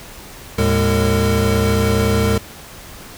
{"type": "tone cluster", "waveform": "square", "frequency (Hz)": [78.2, 109.9, 205.1, 452.3], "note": ["D#2", "A2", "G#3", "A4"], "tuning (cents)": [9, -2, -21, 48], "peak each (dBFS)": -20, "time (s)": [0.58, 2.38], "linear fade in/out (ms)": 5, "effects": ["pink hiss -37 dBFS RMS until 3.17 s"]}